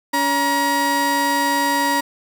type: tone pair together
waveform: 30% pulse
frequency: 282.5 / 951 Hz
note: C#4 / A#5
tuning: +33 / +34 cents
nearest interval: octave + major sixth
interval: 2101 cents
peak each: -20 / -15 dBFS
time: 0.13-2.01 s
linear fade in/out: 10 ms
effects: none